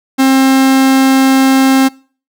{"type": "tone", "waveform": "45% pulse", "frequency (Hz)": 266.2, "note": "C4", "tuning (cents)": 30, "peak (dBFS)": -6, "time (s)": [0.18, 1.89], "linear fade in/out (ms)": 20, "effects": ["noise-tail reverb RT60 0.4 s tail -23 dB re dry"]}